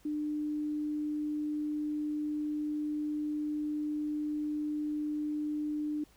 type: tone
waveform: sine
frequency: 300 Hz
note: D4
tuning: 37 cents sharp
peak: -31 dBFS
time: 0.05-6.04 s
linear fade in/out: 5 ms
effects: added 50 Hz sine -66 dBFS peak until 6.16 s + pink hiss -64 dBFS RMS until 6.16 s